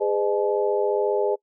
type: tone cluster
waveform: sine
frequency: 411.4 / 506 / 608 / 858 Hz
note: G#4 / B4 / D#5 / A5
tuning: -16 / +42 / -40 / -44 cents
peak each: -22 / -26 / -27 / -30 dBFS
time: 0-1.36 s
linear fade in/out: 20 ms
effects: noise-tail reverb RT60 0.1 s tail -24 dB re dry